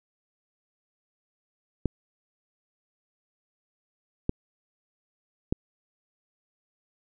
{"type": "clicks", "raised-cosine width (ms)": 3, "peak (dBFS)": -11, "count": 3, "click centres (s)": [1.857, 4.294, 5.525], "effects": []}